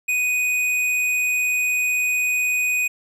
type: tone with hard clipping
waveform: triangle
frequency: 2489 Hz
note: D#7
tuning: in tune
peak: -20 dBFS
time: 0.08-2.88 s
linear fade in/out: 10 ms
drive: 14 dB
effects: none